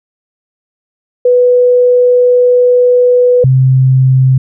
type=tone pair in turn; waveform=sine; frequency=493.9 / 130.82 Hz; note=B4 / C3; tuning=0 / 0 cents; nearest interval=octave + major seventh; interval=2300 cents; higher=first; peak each=-4 dBFS; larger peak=neither; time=1.25-3.44 / 3.44-4.38 s; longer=first; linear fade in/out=5 ms; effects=none